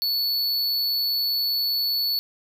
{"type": "tone", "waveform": "square", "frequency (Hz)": 4435, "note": "C#8", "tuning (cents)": 0, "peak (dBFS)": -22, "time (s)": [0.02, 2.19], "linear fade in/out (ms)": 0, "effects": []}